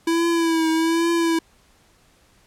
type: tone with vibrato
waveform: square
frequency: 329.6 Hz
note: E4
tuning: in tune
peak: -18 dBFS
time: 0.07-1.39 s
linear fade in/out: 5 ms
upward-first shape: triangle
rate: 1.2 Hz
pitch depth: 52 cents each way
effects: pink hiss -57 dBFS RMS until 2.46 s + low-pass 11000 Hz 12 dB/octave